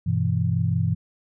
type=chord; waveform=sine; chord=E minor; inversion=first; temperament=equal; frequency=98 / 123.47 / 164.81 Hz; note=G2 / B2 / E3; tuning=0 / 0 / 0 cents; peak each=-24 dBFS; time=0.06-0.95 s; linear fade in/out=10 ms; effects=none